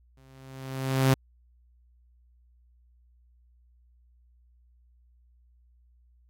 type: tone with exponential growth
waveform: sawtooth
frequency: 132.8 Hz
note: C3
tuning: 26 cents sharp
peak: -13 dBFS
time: 0.17-1.14 s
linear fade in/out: 5 ms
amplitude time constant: 210 ms
effects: added 60 Hz sine -58 dBFS peak until 6.29 s + AAC 64 kbps